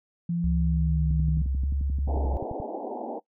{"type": "tone with pitch glide", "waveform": "sine", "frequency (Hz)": [171.1, 156.9], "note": ["F3", "D#3"], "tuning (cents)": [-35, 15], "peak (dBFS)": -24, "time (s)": [0.29, 1.42], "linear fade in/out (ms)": 5, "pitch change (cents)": -150, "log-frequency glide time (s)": [0.47, 0.97]}
{"type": "tone with vibrato", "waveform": "sine", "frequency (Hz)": 68.1, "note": "C#2", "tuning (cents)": -30, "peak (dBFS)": -24, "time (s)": [0.44, 2.37], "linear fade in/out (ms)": 0, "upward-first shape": "square", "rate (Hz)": 0.83, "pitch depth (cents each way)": 30}
{"type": "click train", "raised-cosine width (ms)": 5, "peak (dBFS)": -23, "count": 18, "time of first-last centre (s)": [1.11, 2.601], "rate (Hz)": 11.4}
{"type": "band-pass noise", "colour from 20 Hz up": "white", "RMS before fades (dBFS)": -34, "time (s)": [2.07, 3.2], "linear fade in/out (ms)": 20, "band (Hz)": [220, 880], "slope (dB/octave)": 96}
{"effects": ["noise-tail reverb RT60 0.1 s tail -20 dB re dry"]}